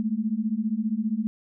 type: beating tone pair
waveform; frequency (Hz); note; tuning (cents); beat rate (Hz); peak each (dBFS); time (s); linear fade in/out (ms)
sine; 209.4 / 224.4; G#3 / A3; +15 / +34; 15; -27 / -26; 0-1.27; 0
effects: none